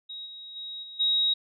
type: tone with level steps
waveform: sine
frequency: 3800 Hz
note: A#7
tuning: 33 cents sharp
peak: -36 / -40 / -35 / -40 / -21 dBFS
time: 0.09-1.34 s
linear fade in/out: 10 ms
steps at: 0.25 / 0.55 / 0.82 / 0.99 s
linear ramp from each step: 20 ms
effects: none